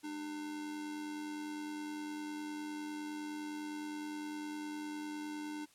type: tone with amplitude modulation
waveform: square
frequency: 300.7 Hz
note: D4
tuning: 41 cents sharp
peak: -39 dBFS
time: 0.03-5.66 s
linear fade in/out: 20 ms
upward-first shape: sine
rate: 89.8 Hz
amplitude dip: 40%
effects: white hiss -66 dBFS RMS until 5.74 s + low-pass 11000 Hz 12 dB/octave